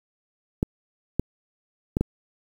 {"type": "clicks", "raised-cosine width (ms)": 3, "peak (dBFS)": -8, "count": 4, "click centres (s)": [0.629, 1.196, 1.969, 2.01], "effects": ["7-bit"]}